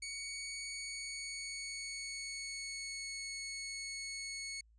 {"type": "tone with pitch glide", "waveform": "15% pulse", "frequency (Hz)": [2239, 2201], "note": ["C#7", "C#7"], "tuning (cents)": [17, -13], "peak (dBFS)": -34, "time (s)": [0.02, 4.61], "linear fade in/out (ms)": 5, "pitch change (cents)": -30, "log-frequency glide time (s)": [0.69, 3.19], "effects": ["added 55 Hz sine -63 dBFS peak until 4.78 s", "resampled to 22050 Hz"]}